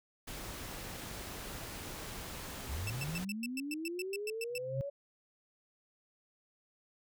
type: noise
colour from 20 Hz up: pink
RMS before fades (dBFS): -44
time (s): 0.27-3.25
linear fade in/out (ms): 10
type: linear sweep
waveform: sine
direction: up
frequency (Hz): 62 to 571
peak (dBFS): -37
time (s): 2.69-4.9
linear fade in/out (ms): 10
type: tone bursts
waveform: sawtooth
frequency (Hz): 2658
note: E7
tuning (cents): +14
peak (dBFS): -34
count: 13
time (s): 2.87-4.58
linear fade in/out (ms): 2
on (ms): 30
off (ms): 110
type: tone with exponential growth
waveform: sine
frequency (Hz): 130.81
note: C3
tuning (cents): 0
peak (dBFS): -30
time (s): 4.5-4.81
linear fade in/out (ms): 0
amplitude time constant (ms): 67
effects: none